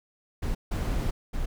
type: noise bursts at uneven times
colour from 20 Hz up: brown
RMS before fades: -28 dBFS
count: 3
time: 0.42-0.55 / 0.71-1.11 / 1.33-1.46 s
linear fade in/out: 10 ms
effects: none